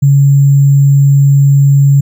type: tone with sample-and-hold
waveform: sine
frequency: 140 Hz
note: C#3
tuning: 18 cents sharp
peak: -3 dBFS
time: 0.02-2.01 s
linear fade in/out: 10 ms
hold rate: 7350 Hz
effects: none